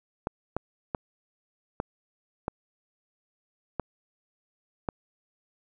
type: clicks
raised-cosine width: 1 ms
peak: -14 dBFS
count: 7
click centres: 0.271 / 0.566 / 0.948 / 1.801 / 2.481 / 3.797 / 4.888 s
effects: none